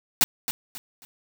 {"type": "noise with echo", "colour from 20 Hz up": "white", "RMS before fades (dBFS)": -18, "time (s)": [0.21, 0.24], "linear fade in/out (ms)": 0, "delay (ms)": 270, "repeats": 3, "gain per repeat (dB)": -10, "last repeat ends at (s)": 1.05, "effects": []}